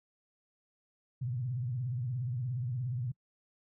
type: tone with vibrato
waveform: sine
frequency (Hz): 123.9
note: B2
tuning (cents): +6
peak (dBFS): -32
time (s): 1.21-3.12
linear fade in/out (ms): 10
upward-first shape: triangle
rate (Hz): 17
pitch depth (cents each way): 190
effects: noise-tail reverb RT60 0.1 s tail -25 dB re dry